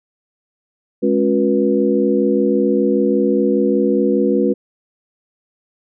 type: tone cluster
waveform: sine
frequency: 208.7 / 273.8 / 360.5 / 485.2 Hz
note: G#3 / C#4 / F#4 / B4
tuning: +9 / -21 / -45 / -31 cents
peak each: -18 dBFS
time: 1.02-4.54 s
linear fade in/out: 20 ms
effects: none